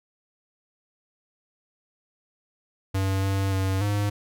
square tone with pitch steps, 96.3 / 97.3 / 95.6 / 102.6 Hz, G2 / G2 / G2 / G#2, -30 / -12 / -43 / -21 cents, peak -23 dBFS, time 2.94-4.1 s, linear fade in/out 10 ms, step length 290 ms, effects none

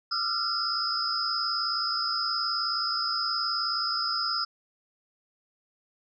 sine tone cluster, 1209 / 1347 / 1406 / 4832 / 5130 Hz, D6 / E6 / F6 / D8 / E8, +50 / +37 / +11 / +48 / -48 cents, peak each -38 / -31 / -37 / -32 / -30 dBFS, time 0.11-4.45 s, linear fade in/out 10 ms, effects none

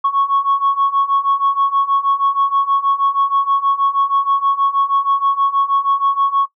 sine beating tone pair, 1102 / 1108.3 Hz, C#6 / C#6, -11 / -1 cents, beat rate 6.3 Hz, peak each -17 / -14 dBFS, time 0.04-6.46 s, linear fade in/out 10 ms, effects noise-tail reverb RT60 0.1 s tail -17 dB re dry + tanh soft clip ceiling -7 dBFS

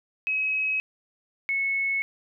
sine tone pair in turn, 2553 / 2198 Hz, D#7 / C#7, +44 / -15 cents, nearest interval minor third, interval 259 cents, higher first, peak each -23 dBFS, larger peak neither, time 0.27-0.8 / 1.49-2.02 s, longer neither, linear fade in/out 0 ms, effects none

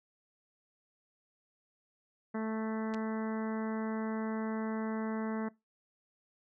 harmonic tone, 220 Hz, A3, in tune, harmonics 1 / 2 / 3 / 4 / 5 / 6 / 7 / 8 / 9, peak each -34 / -40 / -44 / -46 / -48 / -50 / -51 / -52 / -53 dBFS, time 2.34-5.49 s, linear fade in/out 10 ms
clicks, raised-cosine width 0.2 ms, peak -28 dBFS, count 2, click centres 2.939 / 2.945 s
effects noise-tail reverb RT60 0.2 s tail -21 dB re dry

